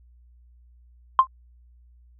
sine tone with exponential decay, 1051 Hz, C6, 7 cents sharp, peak -6 dBFS, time 1.19-1.27 s, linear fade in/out 1 ms, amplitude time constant 17 ms, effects tanh soft clip ceiling -4 dBFS + added 60 Hz sine -51 dBFS peak until 2.19 s

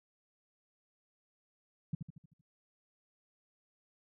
sine tone with echo, 155.9 Hz, D#3, 4 cents sharp, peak -30 dBFS, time 1.93-1.95 s, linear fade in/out 5 ms, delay 77 ms, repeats 6, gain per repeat -6 dB, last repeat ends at 2.412 s, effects none

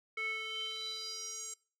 square tone with band-pass filter sweep, 440 Hz, A4, in tune, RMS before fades -40 dBFS, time 0.17-1.54 s, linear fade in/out 5 ms, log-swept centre 2000 to 7500 Hz, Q 6.1, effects noise-tail reverb RT60 0.4 s tail -24 dB re dry

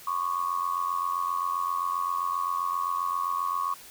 sine tone with amplitude modulation, 1108.7 Hz, C#6, in tune, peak -22 dBFS, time 0.07-3.74 s, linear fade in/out 5 ms, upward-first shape sine, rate 87.6 Hz, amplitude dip 85%, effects white hiss -48 dBFS RMS until 3.9 s

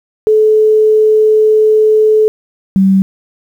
sine tone pair in turn, 431.9 / 192.39 Hz, A4 / G3, -32 / -32 cents, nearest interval octave + major second, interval 1400 cents, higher first, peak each -5 dBFS, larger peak neither, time 0.27-2.28 / 2.76-3.02 s, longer first, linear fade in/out 0 ms, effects 7-bit

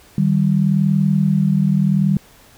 sine tone pair together, 153.6 / 194.36 Hz, D#3 / G3, -22 / -15 cents, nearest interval major third, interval 407 cents, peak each -16 / -15 dBFS, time 0.18-2.17 s, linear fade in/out 2 ms, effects pink hiss -48 dBFS RMS until 2.57 s

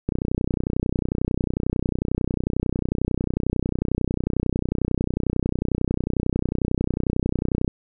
click train, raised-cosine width 3 ms, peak -9 dBFS, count 237, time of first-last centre 0.09-7.678 s, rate 31.1 Hz, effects none

